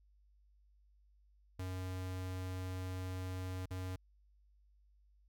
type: tone with dropouts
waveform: square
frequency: 92.5 Hz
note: F#2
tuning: in tune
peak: -40 dBFS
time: 1.59-3.96 s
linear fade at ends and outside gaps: 5 ms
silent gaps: 3.658-3.707 s
effects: added 50 Hz sine -65 dBFS peak until 5.28 s